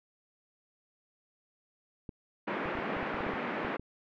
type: clicks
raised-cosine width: 3 ms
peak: -28 dBFS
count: 12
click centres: 2.092 / 2.657 / 2.753 / 2.788 / 2.967 / 3.029 / 3.144 / 3.206 / 3.266 / 3.337 / 3.648 / 3.796 s
type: band-pass noise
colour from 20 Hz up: pink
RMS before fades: -35 dBFS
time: 2.47-3.77 s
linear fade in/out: 10 ms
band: 200 to 2300 Hz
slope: 24 dB/octave
effects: none